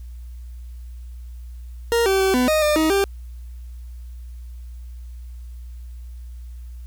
40% pulse tone with pitch steps, 467.1 / 386.2 / 383.6 / 250.5 / 620 / 601 / 315.4 / 395 Hz, A#4 / G4 / G4 / B3 / D#5 / D5 / D#4 / G4, +3 / -26 / -37 / +25 / -6 / +40 / +24 / +13 cents, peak -15 dBFS, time 1.92-3.04 s, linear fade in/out 0 ms, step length 140 ms, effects added 60 Hz sine -33 dBFS peak until 6.86 s + white hiss -60 dBFS RMS until 6.86 s

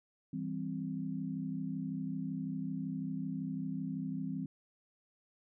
sine chord, C major, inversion first, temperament just, 163.52 / 196.22 / 261.6 Hz, E3 / G3 / C4, -14 / +2 / 0 cents, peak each -40 / -40 / -39 dBFS, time 0.33-4.46 s, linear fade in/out 5 ms, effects none

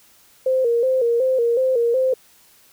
sine tone with vibrato, 493.9 Hz, B4, in tune, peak -15 dBFS, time 0.46-2.14 s, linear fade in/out 5 ms, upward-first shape square, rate 2.7 Hz, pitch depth 89 cents each way, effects white hiss -53 dBFS RMS until 2.72 s

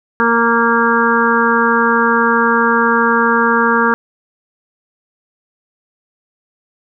harmonic tone, 232.3 Hz, A#3, 6 cents flat, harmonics 1 / 2 / 4 / 5 / 6 / 7, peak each -17 / -17 / -17 / -17 / -17 / -17 dBFS, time 0.2-3.94 s, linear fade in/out 0 ms, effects none

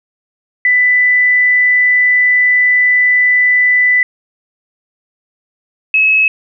sine tone pair in turn, 1990 / 2577 Hz, B6 / E7, +13 / -40 cents, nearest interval major third, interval 447 cents, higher second, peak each -7 dBFS, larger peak neither, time 0.65-4.03 / 5.94-6.28 s, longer first, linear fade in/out 2 ms, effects none

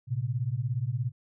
sine beating tone pair, 114.1 / 131.1 Hz, A#2 / C3, -37 / +4 cents, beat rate 17 Hz, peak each -30 dBFS, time 0.07-1.12 s, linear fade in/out 50 ms, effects none

